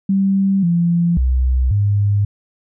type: tone with pitch steps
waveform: sine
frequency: 194.7 / 171.3 / 63.7 / 101.9 Hz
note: G3 / F3 / C2 / G#2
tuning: -12 / -33 / -46 / -32 cents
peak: -12 dBFS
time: 0.09-2.25 s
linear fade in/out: 5 ms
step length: 540 ms
effects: none